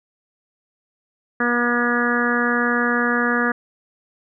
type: harmonic tone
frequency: 240.4 Hz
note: B3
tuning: 46 cents flat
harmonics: 1 / 2 / 3 / 4 / 5 / 6 / 7 / 8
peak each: -22 / -25 / -30 / -32 / -25 / -25 / -22 / -31 dBFS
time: 1.4-3.52 s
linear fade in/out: 5 ms
effects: none

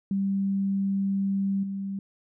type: tone with level steps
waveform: sine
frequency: 196 Hz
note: G3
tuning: in tune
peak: -23 / -29 dBFS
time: 0.11-1.99 s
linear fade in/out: 2 ms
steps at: 1.63 s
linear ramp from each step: 5 ms
effects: none

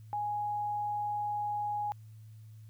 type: tone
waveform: sine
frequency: 830.6 Hz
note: G#5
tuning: in tune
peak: -31 dBFS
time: 0.13-1.92 s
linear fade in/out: 0 ms
effects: added 109 Hz sine -48 dBFS peak until 2.69 s + white hiss -71 dBFS RMS until 2.69 s

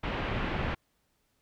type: low-pass noise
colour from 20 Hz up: pink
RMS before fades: -32 dBFS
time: 0.03-0.75 s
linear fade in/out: 10 ms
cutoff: 2900 Hz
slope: 24 dB/octave
effects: pink hiss -74 dBFS RMS until 1.41 s

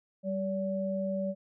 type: tone pair together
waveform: sine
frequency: 194.33 / 573 Hz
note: G3 / D5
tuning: -15 / -43 cents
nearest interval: octave + perfect fifth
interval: 1872 cents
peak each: -32 / -32 dBFS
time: 0.23-1.35 s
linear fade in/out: 50 ms
effects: none

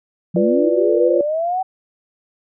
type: linear sweep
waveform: sine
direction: up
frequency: 167.1 to 766 Hz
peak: -17 dBFS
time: 0.34-1.63 s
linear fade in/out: 10 ms
type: chord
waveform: sine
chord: B diminished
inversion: second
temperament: equal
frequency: 349.2 / 493.9 / 587.3 Hz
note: F4 / B4 / D5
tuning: 0 / 0 / 0 cents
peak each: -17 / -19 / -19 dBFS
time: 0.36-1.21 s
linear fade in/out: 2 ms
effects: none

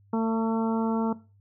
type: harmonic tone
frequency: 224.8 Hz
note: A3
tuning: 37 cents sharp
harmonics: 1 / 2 / 3 / 4 / 5 / 6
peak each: -24 / -30 / -38 / -32 / -39 / -41 dBFS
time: 0.13-1.13 s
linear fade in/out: 5 ms
effects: noise-tail reverb RT60 0.3 s tail -17 dB re dry + added 100 Hz sine -56 dBFS peak until 1.4 s

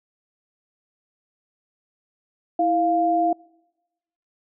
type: tone pair together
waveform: sine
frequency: 327.7 / 698.5 Hz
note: E4 / F5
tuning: -10 / 0 cents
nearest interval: octave + minor second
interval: 1310 cents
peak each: -23 / -18 dBFS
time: 2.59-3.33 s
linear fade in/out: 5 ms
effects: noise-tail reverb RT60 1.0 s tail -26 dB re dry

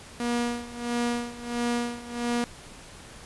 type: tone with tremolo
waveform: sawtooth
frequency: 239.1 Hz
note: A#3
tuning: 44 cents sharp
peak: -20 dBFS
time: 0.2-2.44 s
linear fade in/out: 0 ms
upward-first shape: sine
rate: 1.5 Hz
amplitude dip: 85%
effects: pink hiss -46 dBFS RMS until 3.25 s + resampled to 24000 Hz

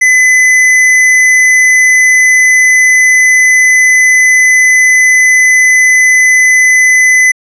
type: tone with tanh clipping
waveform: triangle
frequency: 2016 Hz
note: B6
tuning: 35 cents sharp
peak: -5 dBFS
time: 0.01-7.32 s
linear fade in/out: 10 ms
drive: 18 dB
effects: low-pass 11000 Hz 12 dB/octave

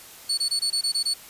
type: tone bursts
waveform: 35% pulse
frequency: 4435 Hz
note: C#8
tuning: in tune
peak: -20 dBFS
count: 8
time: 0.29-1.14 s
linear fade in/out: 10 ms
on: 87 ms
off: 22 ms
effects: white hiss -45 dBFS RMS until 1.29 s + resampled to 32000 Hz

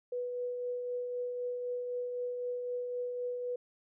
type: tone with tremolo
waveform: sine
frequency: 491.9 Hz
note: B4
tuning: 7 cents flat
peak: -32 dBFS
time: 0.12-3.56 s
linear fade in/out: 5 ms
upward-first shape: triangle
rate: 3.9 Hz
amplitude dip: 35%
effects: none

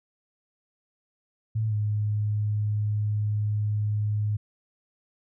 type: tone with pitch glide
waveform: sine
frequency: 110 to 105.21 Hz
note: A2 to G#2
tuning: 0 to +23 cents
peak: -23 dBFS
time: 1.55-4.37 s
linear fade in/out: 10 ms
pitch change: -77 cents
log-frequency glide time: 1.68-1.74 s
effects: none

